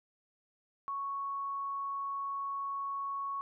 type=tone; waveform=sine; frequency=1108.7 Hz; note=C#6; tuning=in tune; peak=-34 dBFS; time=0.88-3.41 s; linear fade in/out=0 ms; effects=none